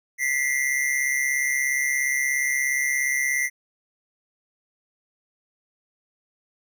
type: tone pair together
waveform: square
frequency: 1957 / 2094 Hz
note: B6 / C7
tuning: -16 / +1 cents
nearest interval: minor second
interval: 117 cents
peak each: -25 dBFS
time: 0.18-3.5 s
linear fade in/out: 50 ms
effects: none